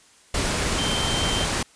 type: tone in noise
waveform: sine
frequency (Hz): 3128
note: G7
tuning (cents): -4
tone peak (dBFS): -27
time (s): 0.78-1.45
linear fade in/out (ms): 5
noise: pink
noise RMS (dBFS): -24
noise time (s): 0.34-1.63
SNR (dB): -6
effects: white hiss -54 dBFS RMS until 1.75 s + resampled to 22050 Hz